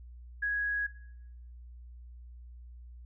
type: tone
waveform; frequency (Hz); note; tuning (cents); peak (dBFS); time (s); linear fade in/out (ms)
sine; 1661.2; G#6; 0; -28; 0.42-0.87; 10
effects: noise-tail reverb RT60 0.8 s tail -18 dB re dry + added 60 Hz sine -46 dBFS peak until 3.05 s